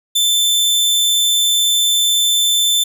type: tone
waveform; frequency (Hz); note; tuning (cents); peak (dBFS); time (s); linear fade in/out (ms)
sawtooth; 3538; A7; +9; -9; 0.15-2.84; 10
effects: none